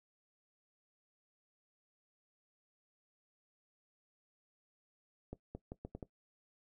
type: accelerating click train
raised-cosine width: 2 ms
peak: -30 dBFS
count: 6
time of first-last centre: 5.33-6.028 s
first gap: 220 ms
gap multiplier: 0.77
effects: noise-tail reverb RT60 0.1 s tail -17 dB re dry